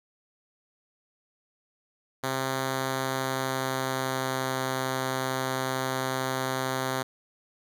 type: tone with pitch glide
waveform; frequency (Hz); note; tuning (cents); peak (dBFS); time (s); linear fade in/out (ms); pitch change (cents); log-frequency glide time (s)
5% pulse; 132.4 to 131.11; C3 to C3; +21 to +4; -16; 2.23-7.03; 10; -17; 2.9-4.61
effects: none